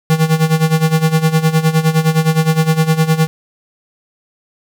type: tone with tremolo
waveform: square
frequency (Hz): 159.3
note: D#3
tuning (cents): +41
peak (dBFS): -8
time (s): 0.1-3.27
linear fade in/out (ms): 0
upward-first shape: sine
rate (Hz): 9.7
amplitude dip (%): 80
effects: none